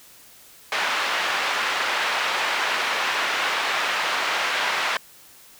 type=band-pass noise; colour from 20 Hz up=pink; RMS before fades=-24 dBFS; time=0.72-4.97 s; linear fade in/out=2 ms; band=1000 to 3000 Hz; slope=12 dB/octave; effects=white hiss -49 dBFS RMS until 5.59 s